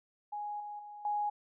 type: tone with level steps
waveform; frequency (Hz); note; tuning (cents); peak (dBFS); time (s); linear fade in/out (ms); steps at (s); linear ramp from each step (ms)
sine; 830.6; G#5; 0; -36 / -40 / -45 / -30; 0.32-1.3; 10; 0.6 / 0.79 / 1.05; 2
effects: none